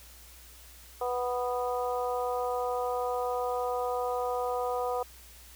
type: harmonic tone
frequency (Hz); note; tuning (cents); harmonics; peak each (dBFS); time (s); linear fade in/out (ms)
246.9; B3; 0; 2 / 3 / 4 / 5; -31 / -33 / -37 / -38; 1.01-5.03; 5
effects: added 60 Hz sine -53 dBFS peak until 5.55 s + white hiss -53 dBFS RMS until 5.55 s